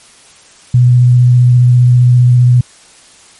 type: tone with vibrato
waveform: sine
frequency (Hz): 123.47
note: B2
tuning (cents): 0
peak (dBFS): -3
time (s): 0.74-2.61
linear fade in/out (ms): 5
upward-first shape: sine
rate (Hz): 15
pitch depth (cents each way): 13
effects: white hiss -41 dBFS RMS until 3.39 s + MP3 48 kbps